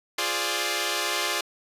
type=chord; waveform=5% pulse; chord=D half-diminished seventh; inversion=first; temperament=equal; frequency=349.2 / 415.3 / 523.3 / 587.3 Hz; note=F4 / Ab4 / C5 / D5; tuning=0 / 0 / 0 / 0 cents; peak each=-19 / -19 / -22 / -18 dBFS; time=0.18-1.41 s; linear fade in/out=5 ms; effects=resampled to 32000 Hz